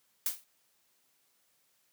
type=noise with exponential decay; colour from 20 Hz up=blue; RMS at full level=-27 dBFS; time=0.26-0.44 s; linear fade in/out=2 ms; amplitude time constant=39 ms; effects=white hiss -72 dBFS RMS until 1.92 s + high-pass 100 Hz 12 dB/octave